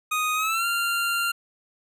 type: tone with pitch glide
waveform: 25% pulse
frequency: 1244.5 to 1388.9 Hz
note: D#6 to F6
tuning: 0 to -10 cents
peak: -19 dBFS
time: 0.11-1.32 s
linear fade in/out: 10 ms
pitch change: +190 cents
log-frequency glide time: 0.35-0.66 s
effects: none